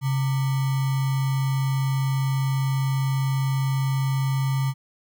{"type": "tone with sample-and-hold", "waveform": "sine", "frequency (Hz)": 135, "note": "C#3", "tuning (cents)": -45, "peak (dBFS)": -20, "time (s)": [0.01, 4.74], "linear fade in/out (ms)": 50, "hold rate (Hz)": 1050, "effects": []}